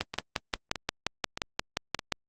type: two click trains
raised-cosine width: 0.2 ms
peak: -16 / -9 dBFS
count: 4 / 13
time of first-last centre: 0.14-1.992 / 0.01-2.123 s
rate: 1.62 / 5.68 Hz
effects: Opus 24 kbps